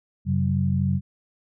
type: tone cluster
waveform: sine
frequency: 92.3 / 136.2 / 188.9 Hz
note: F#2 / C#3 / F#3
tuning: -4 / -30 / +36 cents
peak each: -24 dBFS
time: 0.25-1.01 s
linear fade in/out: 50 ms
effects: none